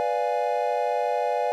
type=chord; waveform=triangle; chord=B diminished seventh; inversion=none; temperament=equal; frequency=493.9 / 587.3 / 698.5 / 830.6 Hz; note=B4 / D5 / F5 / Ab5; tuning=0 / 0 / 0 / 0 cents; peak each=-26 dBFS; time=0-1.52 s; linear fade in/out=0 ms; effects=none